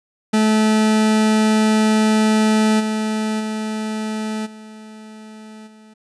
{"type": "tone with level steps", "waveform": "40% pulse", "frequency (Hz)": 216.7, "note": "A3", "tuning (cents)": -26, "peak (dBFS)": [-12, -18, -21, -35, -42], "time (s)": [0.33, 5.94], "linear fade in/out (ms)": 10, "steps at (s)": [2.79, 3.39, 4.45, 5.66], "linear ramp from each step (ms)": 20, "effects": ["resampled to 24000 Hz"]}